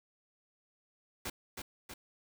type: noise with echo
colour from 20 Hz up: pink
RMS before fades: -39 dBFS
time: 1.25-1.3 s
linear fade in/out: 5 ms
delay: 320 ms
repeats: 2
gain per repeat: -4 dB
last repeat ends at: 1.94 s
effects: none